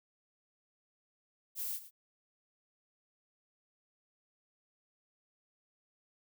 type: noise with echo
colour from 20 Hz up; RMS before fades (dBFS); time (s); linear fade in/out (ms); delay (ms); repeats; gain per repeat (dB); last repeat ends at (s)
violet; -38; 1.55-1.8; 50; 110; 1; -14; 1.91
effects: none